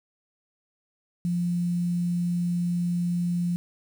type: tone with quantisation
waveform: sine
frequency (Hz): 174.61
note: F3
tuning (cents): 0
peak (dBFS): -23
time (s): 1.25-3.56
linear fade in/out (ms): 0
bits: 8
effects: none